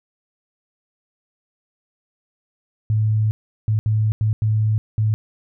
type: tone bursts at uneven times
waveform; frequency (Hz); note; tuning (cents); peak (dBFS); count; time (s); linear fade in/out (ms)
sine; 108.3; A2; -27; -15; 6; 2.9-3.31 / 3.68-3.79 / 3.86-4.12 / 4.21-4.33 / 4.42-4.78 / 4.98-5.14; 0
effects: none